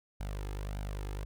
sawtooth tone with flanger, 50 Hz, G1, 35 cents sharp, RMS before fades -38 dBFS, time 0.2-1.25 s, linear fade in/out 5 ms, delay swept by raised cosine 1.3 to 2.4 ms, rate 1.7 Hz, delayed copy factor +0.55, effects none

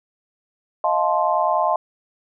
sine chord, F dominant seventh, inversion third, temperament just, 628.6 / 698.5 / 873.1 / 1047.7 Hz, Eb5 / F5 / A5 / C6, +18 / 0 / -14 / +2 cents, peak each -22 dBFS, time 0.84-1.76 s, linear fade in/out 2 ms, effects none

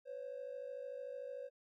triangle ring-modulated tone, 531 Hz, C5, 25 cents sharp, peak -37 dBFS, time 0.05-1.5 s, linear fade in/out 50 ms, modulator 26.7 Hz, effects tanh soft clip ceiling -38 dBFS

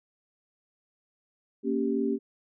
sine chord, G diminished, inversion first, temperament equal, 233.1 / 277.2 / 392 Hz, Bb3 / Db4 / G4, 0 / 0 / 0 cents, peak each -29 dBFS, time 1.63-2.19 s, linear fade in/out 50 ms, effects none

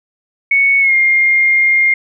sine tone with pitch glide, 2217 to 2121 Hz, C#7 to C7, 0 to +23 cents, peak -8 dBFS, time 0.51-1.94 s, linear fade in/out 5 ms, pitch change -77 cents, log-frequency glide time 0.8-0.94 s, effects none

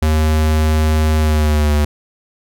square tone with pitch glide, 77.78 to 74.31 Hz, D#2 to D2, 0 to +21 cents, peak -12 dBFS, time 0.02-1.85 s, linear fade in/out 5 ms, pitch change -79 cents, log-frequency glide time 1.18-1.72 s, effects none

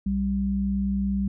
sine tone pair together, 65.5 / 196.53 Hz, C2 / G3, +2 / +5 cents, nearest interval octave + perfect fifth, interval 1903 cents, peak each -29 / -23 dBFS, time 0.06-1.28 s, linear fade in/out 5 ms, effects none

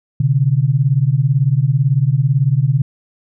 sine beating tone pair, 126.9 / 144.9 Hz, B2 / D3, +47 / -23 cents, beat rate 18 Hz, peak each -14 dBFS, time 0.2-2.82 s, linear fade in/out 5 ms, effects none

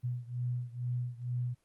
sine beating tone pair, 122.1 / 124.3 Hz, B2 / B2, -19 / +12 cents, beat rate 2.2 Hz, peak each -35 / -37 dBFS, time 0.03-1.55 s, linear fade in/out 20 ms, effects pink hiss -74 dBFS RMS until 1.64 s + Opus 32 kbps

